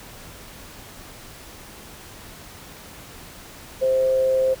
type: tone with amplitude modulation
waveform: sine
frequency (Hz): 523.3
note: C5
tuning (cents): 0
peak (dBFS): -15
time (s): 3.81-4.55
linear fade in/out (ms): 20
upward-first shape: sine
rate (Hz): 123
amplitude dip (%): 30
effects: pink hiss -42 dBFS RMS until 4.6 s